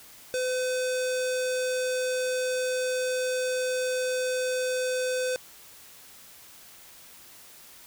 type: tone with low-pass filter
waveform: square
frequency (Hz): 508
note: B4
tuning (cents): +49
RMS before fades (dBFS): -28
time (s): 0.34-5.36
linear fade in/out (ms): 0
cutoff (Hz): 8200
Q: 2.1
effects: white hiss -50 dBFS RMS until 7.86 s